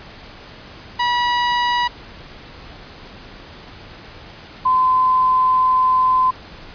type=tone pair in turn; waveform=sawtooth / sine; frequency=969 / 1025.1 Hz; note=B5 / C6; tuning=-33 / -36 cents; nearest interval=minor second; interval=97 cents; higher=second; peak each=-12 dBFS; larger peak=neither; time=0.99-1.88 / 4.65-6.31 s; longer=second; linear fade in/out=10 ms; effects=pink hiss -39 dBFS RMS until 6.74 s + resampled to 11025 Hz